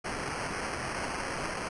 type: noise with sample-and-hold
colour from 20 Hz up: blue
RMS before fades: -35 dBFS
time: 0.04-1.69 s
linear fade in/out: 10 ms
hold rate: 3675 Hz
effects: resampled to 24000 Hz